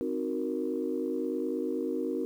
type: chord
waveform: sine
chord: C half-diminished seventh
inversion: none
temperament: equal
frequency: 261.6 / 311.1 / 370 / 466.2 Hz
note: C4 / Eb4 / Gb4 / Bb4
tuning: 0 / 0 / 0 / 0 cents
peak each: -34 dBFS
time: 0.01-2.25 s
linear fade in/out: 0 ms
effects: tanh soft clip ceiling -19 dBFS + 10-bit